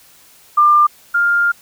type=tone pair in turn; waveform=sine; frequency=1195 / 1403.2 Hz; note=D6 / F6; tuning=+30 / +8 cents; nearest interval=minor third; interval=278 cents; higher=second; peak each=-7 / -11 dBFS; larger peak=first; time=0.57-0.87 / 1.14-1.52 s; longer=second; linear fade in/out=10 ms; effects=white hiss -47 dBFS RMS until 1.61 s

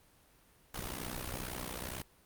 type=noise with amplitude modulation; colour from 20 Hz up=pink; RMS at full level=-37 dBFS; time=0.74-2.02 s; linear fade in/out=5 ms; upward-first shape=sine; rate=62.1 Hz; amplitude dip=80%; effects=pink hiss -65 dBFS RMS until 2.25 s + Opus 32 kbps

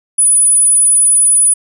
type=tone; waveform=sine; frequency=9890 Hz; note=D#9; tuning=12 cents flat; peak=-6 dBFS; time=0.18-1.54 s; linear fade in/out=10 ms; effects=none

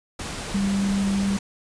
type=tone in noise; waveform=sine; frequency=197.5 Hz; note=G3; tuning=13 cents sharp; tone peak=-20 dBFS; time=0.54-1.37 s; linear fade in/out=5 ms; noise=pink; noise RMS=-32 dBFS; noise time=0.19-1.39 s; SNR=+9 dB; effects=resampled to 22050 Hz

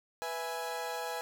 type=chord; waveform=30% pulse; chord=E major; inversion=second; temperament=equal; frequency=493.9 / 659.3 / 830.6 Hz; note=B4 / E5 / G#5; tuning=0 / 0 / 0 cents; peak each=-37 / -39 / -36 dBFS; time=0.22-1.21 s; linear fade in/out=0 ms; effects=none

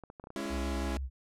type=clicks; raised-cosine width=1 ms; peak=-32 dBFS; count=12; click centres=0.037 / 0.101 / 0.198 / 0.24 / 0.271 / 0.304 / 0.364 / 0.403 / 0.456 / 0.507 / 0.544 / 0.579 s
type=chord; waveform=sawtooth; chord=C# minor; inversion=second; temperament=equal with one note detuned; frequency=207.7 / 277.2 / 336 Hz; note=G#3 / C#4 / E4; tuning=0 / 0 / +33 cents; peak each=-35 dBFS; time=0.36-0.97 s; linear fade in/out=0 ms
type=tone with vibrato; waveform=sine; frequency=65.3 Hz; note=C2; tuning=3 cents flat; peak=-33 dBFS; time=0.49-1.1 s; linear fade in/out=50 ms; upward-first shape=square; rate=6.3 Hz; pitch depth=52 cents each way
effects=low-pass 11000 Hz 12 dB/octave

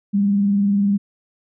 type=tone with vibrato; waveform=sine; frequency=201.1 Hz; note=G3; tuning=44 cents sharp; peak=-14 dBFS; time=0.13-0.98 s; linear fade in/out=20 ms; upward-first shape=square; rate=20 Hz; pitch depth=38 cents each way; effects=none

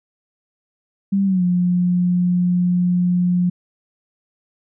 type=tone with pitch glide; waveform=sine; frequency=196.6 to 178.21 Hz; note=G3 to F3; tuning=+5 to +35 cents; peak=-14 dBFS; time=1.12-3.5 s; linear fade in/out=10 ms; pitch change=-170 cents; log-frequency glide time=1.25-1.43 s; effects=none

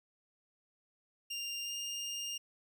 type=tone with pitch glide; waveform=25% pulse; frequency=2794 to 2815 Hz; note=F7 to F7; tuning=0 to +13 cents; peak=-34 dBFS; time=1.3-2.38 s; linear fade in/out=10 ms; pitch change=+13 cents; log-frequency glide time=1.63-1.73 s; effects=none

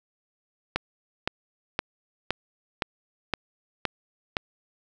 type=click train; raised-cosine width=0.3 ms; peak=-8 dBFS; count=8; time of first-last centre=0.76-4.368 s; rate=1.94 Hz; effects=none

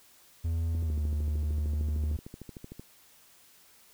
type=tone with pitch glide; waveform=triangle; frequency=82.41 to 75.14 Hz; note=E2 to D2; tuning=0 to +40 cents; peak=-25 dBFS; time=0.44-2.17 s; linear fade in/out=10 ms; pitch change=-160 cents; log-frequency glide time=0.83-0.94 s
type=click train; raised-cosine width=3 ms; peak=-29 dBFS; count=28; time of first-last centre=0.75-2.795 s; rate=13.2 Hz
effects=white hiss -59 dBFS RMS until 3.93 s

